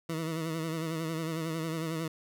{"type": "tone with vibrato", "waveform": "20% pulse", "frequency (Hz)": 161.6, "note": "E3", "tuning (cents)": -34, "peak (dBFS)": -27, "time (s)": [0.09, 2.08], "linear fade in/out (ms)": 5, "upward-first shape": "sine", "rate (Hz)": 11, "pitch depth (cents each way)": 50, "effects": []}